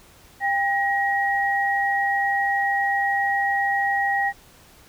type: tone pair together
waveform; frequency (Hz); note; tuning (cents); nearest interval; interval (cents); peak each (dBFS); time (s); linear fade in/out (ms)
sine; 797 / 1895.6; G5 / A#6; +28 / +28; octave + minor third; 1500; -22; 0.4-4.33; 50
effects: pink hiss -51 dBFS RMS until 4.88 s